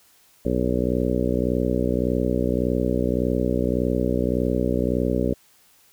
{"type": "harmonic tone", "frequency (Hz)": 61.74, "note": "B1", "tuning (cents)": 0, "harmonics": [1, 2, 3, 4, 5, 6, 7, 8, 9], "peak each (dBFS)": [-28, -30, -27, -26, -28, -31, -28, -30, -30], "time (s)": [0.45, 5.34], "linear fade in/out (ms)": 5, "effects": ["white hiss -57 dBFS RMS until 5.92 s"]}